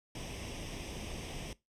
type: noise with comb filter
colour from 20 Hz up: pink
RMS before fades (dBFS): -42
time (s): 0.15-1.53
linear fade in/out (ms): 2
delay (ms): 0.35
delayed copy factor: +0.7
effects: noise-tail reverb RT60 0.2 s tail -20 dB re dry + low-pass 8000 Hz 12 dB/octave

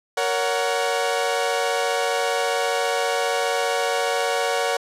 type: chord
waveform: sawtooth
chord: F# major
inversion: first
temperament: equal with one note detuned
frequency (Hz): 466.2 / 561.1 / 740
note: A#4 / C#5 / F#5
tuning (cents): 0 / +21 / 0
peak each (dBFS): -21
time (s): 0.17-4.77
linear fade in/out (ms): 5
effects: low-pass 10000 Hz 12 dB/octave

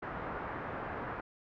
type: low-pass noise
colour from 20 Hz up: white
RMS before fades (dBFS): -40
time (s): 0.02-1.21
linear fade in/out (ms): 10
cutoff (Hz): 1500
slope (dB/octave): 24
effects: none

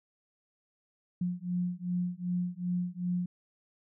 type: beating tone pair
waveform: sine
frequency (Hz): 176.9 / 179.5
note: F3 / F3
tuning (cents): +23 / +48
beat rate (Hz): 2.6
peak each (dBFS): -33 / -33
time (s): 1.21-3.26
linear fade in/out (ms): 5
effects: none

